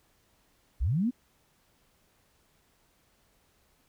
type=linear sweep; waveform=sine; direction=up; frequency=43.65 to 262 Hz; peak=-24 dBFS; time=0.8-1.11 s; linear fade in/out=20 ms; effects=pink hiss -68 dBFS RMS until 3.88 s